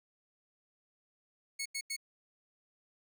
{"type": "tone bursts", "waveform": "15% pulse", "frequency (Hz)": 2200, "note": "C#7", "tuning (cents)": -14, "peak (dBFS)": -29, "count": 3, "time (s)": [1.59, 1.965], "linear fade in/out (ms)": 10, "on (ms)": 67, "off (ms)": 87, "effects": []}